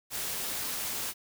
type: noise with amplitude modulation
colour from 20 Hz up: white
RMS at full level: -32 dBFS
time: 0.1-1.14 s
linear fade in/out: 50 ms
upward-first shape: sine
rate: 240 Hz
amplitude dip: 50%
effects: none